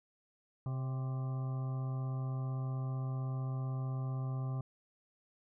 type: harmonic tone with a mistuned harmonic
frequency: 130.81 Hz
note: C3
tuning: in tune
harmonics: 1 / 2 / 3 / 4 / 5 / 6 / 8 / 9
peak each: -34 / -50 / -54 / -57 / -54 / -55 / -56 / -55 dBFS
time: 0.66-4.61 s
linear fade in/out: 2 ms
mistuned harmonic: 4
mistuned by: +57 cents
effects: none